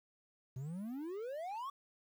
triangle exponential sweep, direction up, 123.47 to 1151 Hz, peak -38 dBFS, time 0.56-1.7 s, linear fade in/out 5 ms, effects 11-bit

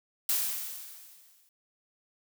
blue noise with exponential decay, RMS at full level -26 dBFS, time 0.29-1.49 s, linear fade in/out 2 ms, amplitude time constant 260 ms, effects none

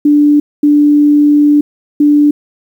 sine tone bursts at uneven times, 293.7 Hz, D4, in tune, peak -4 dBFS, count 3, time 0.05-0.4 / 0.63-1.61 / 2-2.31 s, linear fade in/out 5 ms, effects 7-bit

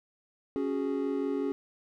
triangle chord, C# suspended fourth, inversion none, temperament equal, 277.2 / 370 / 415.3 Hz, C#4 / F#4 / G#4, 0 / 0 / 0 cents, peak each -29 / -33 / -31 dBFS, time 0.56-1.52 s, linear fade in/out 0 ms, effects none

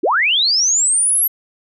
sine linear sweep, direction up, 261.6 to 11740 Hz, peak -12 dBFS, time 0.03-1.28 s, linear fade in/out 10 ms, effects none

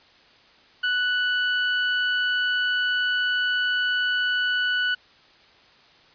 30% pulse tone, 1483 Hz, F#6, 4 cents sharp, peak -18 dBFS, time 0.83-4.95 s, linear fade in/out 10 ms, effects white hiss -54 dBFS RMS until 6.14 s + resampled to 11025 Hz

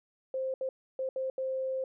sine tone bursts at uneven times, 525 Hz, C5, 6 cents sharp, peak -30 dBFS, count 5, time 0.34-0.54 / 0.61-0.69 / 0.99-1.09 / 1.16-1.3 / 1.38-1.84 s, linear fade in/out 2 ms, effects none

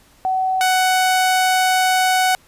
sine / sawtooth tone pair in turn, 753 / 744.4 Hz, F#5 / F#5, +30 / +10 cents, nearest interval unison, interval 20 cents, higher first, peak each -16 / -10 dBFS, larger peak second, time 0.25-0.61 / 0.61-2.35 s, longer second, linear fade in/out 0 ms, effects pink hiss -52 dBFS RMS until 2.47 s + resampled to 32000 Hz

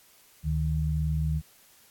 sine tone pair together, 73 / 154.68 Hz, D2 / D#3, -10 / -10 cents, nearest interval octave + minor second, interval 1300 cents, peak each -27 dBFS, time 0.43-1.42 s, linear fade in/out 50 ms, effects white hiss -58 dBFS RMS until 1.9 s + AAC 64 kbps

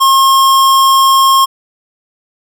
square tone, 1075 Hz, C6, 47 cents sharp, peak -6 dBFS, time 0-1.46 s, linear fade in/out 20 ms, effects none

